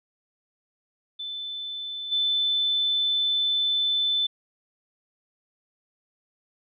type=tone with level steps; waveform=sine; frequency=3520 Hz; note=A7; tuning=in tune; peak=-31 / -21 dBFS; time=1.19-4.27 s; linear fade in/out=10 ms; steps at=2.11 s; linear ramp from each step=20 ms; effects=none